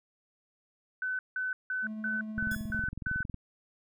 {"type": "tone bursts", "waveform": "sine", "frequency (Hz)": 1511, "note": "F#6", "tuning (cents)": 36, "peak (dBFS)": -30, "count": 7, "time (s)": [1.02, 3.23], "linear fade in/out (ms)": 2, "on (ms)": 170, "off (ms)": 170}
{"type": "tone with tremolo", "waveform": "triangle", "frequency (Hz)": 216.4, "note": "A3", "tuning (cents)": -29, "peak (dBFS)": -33, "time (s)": [1.82, 2.84], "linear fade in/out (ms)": 50, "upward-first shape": "sine", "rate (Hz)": 13, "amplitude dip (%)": 25}
{"type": "click train", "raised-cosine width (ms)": 5, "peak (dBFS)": -26, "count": 22, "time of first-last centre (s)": [2.38, 3.343], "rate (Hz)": 21.8}
{"type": "tone with exponential decay", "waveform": "5% pulse", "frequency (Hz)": 1702, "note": "G#6", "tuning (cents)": 42, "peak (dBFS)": -29, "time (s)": [2.51, 2.86], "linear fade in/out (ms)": 2, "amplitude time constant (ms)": 74}
{"effects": []}